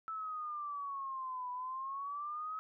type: exponential two-way sweep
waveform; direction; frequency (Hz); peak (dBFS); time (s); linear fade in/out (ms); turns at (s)
sine; down then up; 1318.5 to 987 to 1284; -38; 0.08-2.59; 0; 1.51
effects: none